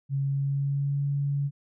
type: tone with pitch glide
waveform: sine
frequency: 138 to 141.47 Hz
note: C#3 to C#3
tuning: -7 to +36 cents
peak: -24 dBFS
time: 0.09-1.51 s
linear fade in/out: 50 ms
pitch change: +43 cents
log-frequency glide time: 0.2-1.03 s
effects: none